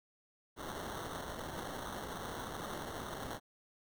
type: noise with sample-and-hold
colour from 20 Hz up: white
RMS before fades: -43 dBFS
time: 0.56-3.4 s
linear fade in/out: 50 ms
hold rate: 2450 Hz
effects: none